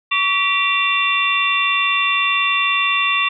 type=tone cluster; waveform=sine; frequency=1135 / 1955 / 2362 / 2741 / 3549 Hz; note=C#6 / B6 / D7 / F7 / A7; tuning=+41 / -18 / +9 / -33 / +14 cents; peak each=-20 / -25 / -24 / -18 / -23 dBFS; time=0.11-3.29 s; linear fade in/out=10 ms; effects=none